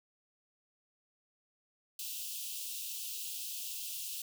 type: high-pass noise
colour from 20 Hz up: white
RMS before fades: -41 dBFS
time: 1.99-4.22 s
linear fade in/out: 2 ms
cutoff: 2600 Hz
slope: 96 dB/octave
effects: none